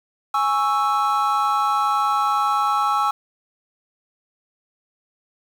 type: chord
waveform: triangle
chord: C# minor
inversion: second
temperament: equal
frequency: 830.6 / 1108.7 / 1318.5 Hz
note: G#5 / C#6 / E6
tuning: 0 / 0 / 0 cents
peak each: -20 / -21 / -19 dBFS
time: 0.34-3.11 s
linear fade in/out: 5 ms
effects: 7-bit